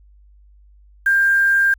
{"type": "tone with quantisation", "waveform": "sine", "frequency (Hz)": 1594, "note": "G6", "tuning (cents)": 28, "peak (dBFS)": -12, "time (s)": [1.06, 1.74], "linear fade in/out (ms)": 5, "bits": 6, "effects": ["added 50 Hz sine -46 dBFS peak until 1.78 s"]}